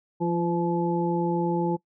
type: harmonic tone with a mistuned harmonic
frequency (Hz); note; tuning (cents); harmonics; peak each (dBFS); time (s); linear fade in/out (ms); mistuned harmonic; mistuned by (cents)
172.1; F3; -25; 1 / 2 / 3 / 5; -26 / -26 / -33 / -30; 0.2-1.77; 20; 3; -27
effects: noise-tail reverb RT60 0.1 s tail -22 dB re dry